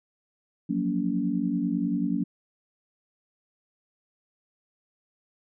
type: chord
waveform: sine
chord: Gb major seventh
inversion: third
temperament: equal with one note detuned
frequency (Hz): 174.61 / 185 / 233.1 / 284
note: F3 / Gb3 / Bb3 / Db4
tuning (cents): 0 / 0 / 0 / +42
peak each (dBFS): -34 / -29 / -29 / -28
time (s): 0.69-2.24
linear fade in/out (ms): 10
effects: none